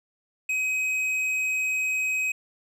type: tone with tanh clipping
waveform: triangle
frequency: 2529 Hz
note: D#7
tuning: 28 cents sharp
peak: -25 dBFS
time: 0.49-2.32 s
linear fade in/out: 5 ms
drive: 12 dB
effects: none